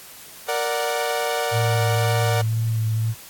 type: chord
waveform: sawtooth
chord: Bb augmented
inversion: none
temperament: equal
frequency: 466.2 / 587.3 / 740 Hz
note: Bb4 / D5 / F#5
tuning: 0 / 0 / 0 cents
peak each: -22 dBFS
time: 0.48-2.42 s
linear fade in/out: 10 ms
type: tone with vibrato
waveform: sine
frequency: 111.6 Hz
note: A2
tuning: 25 cents sharp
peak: -19 dBFS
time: 1.51-3.15 s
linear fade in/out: 50 ms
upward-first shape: sine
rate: 2 Hz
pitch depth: 19 cents each way
effects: white hiss -42 dBFS RMS until 3.29 s + AAC 64 kbps